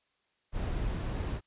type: noise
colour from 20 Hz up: brown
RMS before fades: -33 dBFS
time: 0.52-1.41 s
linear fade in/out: 50 ms
effects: white hiss -75 dBFS RMS until 1.46 s + resampled to 8000 Hz